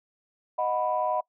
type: chord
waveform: sine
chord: B major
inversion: first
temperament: equal with one note detuned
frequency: 622.3 / 733.6 / 987.8 Hz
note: D#5 / F#5 / B5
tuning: 0 / -15 / 0 cents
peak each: -28 dBFS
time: 0.58-1.21 s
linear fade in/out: 10 ms
effects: noise-tail reverb RT60 0.1 s tail -23 dB re dry + tanh soft clip ceiling -14 dBFS

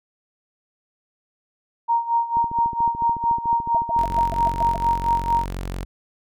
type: tone with tremolo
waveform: sine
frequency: 932.3 Hz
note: A#5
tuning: in tune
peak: -15 dBFS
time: 1.88-5.46 s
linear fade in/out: 20 ms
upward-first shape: sine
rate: 4.4 Hz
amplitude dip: 80%
type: click train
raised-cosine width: 3 ms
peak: -22 dBFS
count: 34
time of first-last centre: 2.37-4.761 s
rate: 13.8 Hz
type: tone bursts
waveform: sine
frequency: 675 Hz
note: E5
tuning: 41 cents sharp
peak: -24 dBFS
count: 8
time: 3.75-4.766 s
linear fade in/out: 5 ms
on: 22 ms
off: 120 ms
type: tone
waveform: sawtooth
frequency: 45.68 Hz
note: F#1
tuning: 21 cents flat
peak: -23 dBFS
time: 3.98-5.85 s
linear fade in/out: 10 ms
effects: none

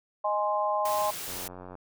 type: chord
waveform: sine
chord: Ab major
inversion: second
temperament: equal with one note detuned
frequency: 620.5 / 830.6 / 1046.5 Hz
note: Eb5 / Ab5 / C6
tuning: -5 / 0 / 0 cents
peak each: -29 dBFS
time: 0.24-1.11 s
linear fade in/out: 10 ms
type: noise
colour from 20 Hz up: white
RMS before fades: -37 dBFS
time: 0.85-1.48 s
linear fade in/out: 5 ms
type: click train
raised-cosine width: 1 ms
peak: -29 dBFS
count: 44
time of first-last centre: 1.28-1.753 s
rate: 90.9 Hz
effects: none

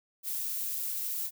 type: noise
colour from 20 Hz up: violet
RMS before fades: -34 dBFS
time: 0.23-1.31 s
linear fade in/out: 50 ms
effects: none

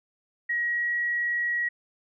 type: tone with pitch glide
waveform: sine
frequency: 1900 to 1911 Hz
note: A#6 to A#6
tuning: +33 to +43 cents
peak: -24 dBFS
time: 0.49-1.69 s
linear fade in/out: 10 ms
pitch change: +10 cents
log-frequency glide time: 0.62-0.95 s
effects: none

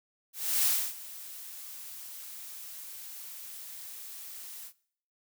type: noise with ADSR envelope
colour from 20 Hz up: blue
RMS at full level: -25 dBFS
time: 0.33-4.73 s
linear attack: 320 ms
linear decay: 280 ms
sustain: -19 dB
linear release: 73 ms
effects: noise-tail reverb RT60 0.6 s tail -21 dB re dry

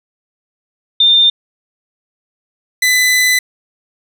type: tone pair in turn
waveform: sine / sawtooth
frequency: 3607 / 2004 Hz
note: A7 / B6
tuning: +42 / +25 cents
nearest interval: minor seventh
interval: 1017 cents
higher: first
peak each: -6 dBFS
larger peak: neither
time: 1-1.3 / 2.82-3.39 s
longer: second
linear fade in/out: 5 ms
effects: none

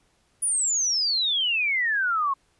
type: exponential sweep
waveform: sine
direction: down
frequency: 9956 to 1065 Hz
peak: -21 dBFS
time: 0.42-2.34 s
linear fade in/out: 10 ms
effects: pink hiss -66 dBFS RMS until 2.59 s + resampled to 24000 Hz

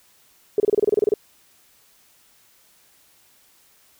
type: tone bursts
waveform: sine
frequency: 417.5 Hz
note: G#4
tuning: 9 cents sharp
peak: -13 dBFS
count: 12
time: 0.58-1.139 s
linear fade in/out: 2 ms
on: 20 ms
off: 29 ms
effects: white hiss -57 dBFS RMS until 3.99 s

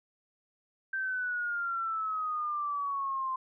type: exponential sweep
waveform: sine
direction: down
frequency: 1568 to 1039 Hz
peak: -30 dBFS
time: 0.93-3.36 s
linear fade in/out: 5 ms
effects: none

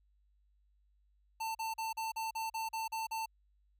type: tone bursts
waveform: square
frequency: 893 Hz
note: A5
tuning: 25 cents sharp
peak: -36 dBFS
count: 10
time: 1.4-3.26 s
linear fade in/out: 10 ms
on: 150 ms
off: 40 ms
effects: added 50 Hz sine -68 dBFS peak until 3.79 s

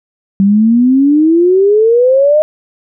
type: exponential sweep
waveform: sine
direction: up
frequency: 192.4 to 622.3 Hz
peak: -5 dBFS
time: 0.4-2.42 s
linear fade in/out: 0 ms
effects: none

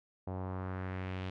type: tone with low-pass filter sweep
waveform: sawtooth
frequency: 93.1 Hz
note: F#2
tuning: 11 cents sharp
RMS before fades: -39 dBFS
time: 0.27-1.3 s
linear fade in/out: 5 ms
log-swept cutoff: 760 to 3300 Hz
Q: 1.8
effects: none

